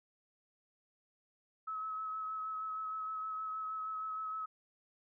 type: tone with vibrato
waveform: sine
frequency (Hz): 1288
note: E6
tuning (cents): -41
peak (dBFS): -37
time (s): 1.67-4.46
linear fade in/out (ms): 10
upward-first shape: sine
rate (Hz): 6.4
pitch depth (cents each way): 18
effects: none